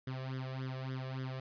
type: tone with flanger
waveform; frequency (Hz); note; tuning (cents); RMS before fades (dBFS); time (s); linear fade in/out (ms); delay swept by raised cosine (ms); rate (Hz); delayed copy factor
sawtooth; 130.9; C3; +1; -40; 0.07-1.4; 5; 0.58 to 1.78; 3.5; +0.85
effects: resampled to 11025 Hz + 12-bit